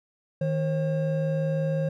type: tone pair together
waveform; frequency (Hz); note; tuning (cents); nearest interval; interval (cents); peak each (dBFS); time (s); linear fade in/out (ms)
triangle; 157.38 / 538; D#3 / C5; +20 / +48; octave + major sixth; 2128; -23 / -26; 0.41-1.89; 5
effects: none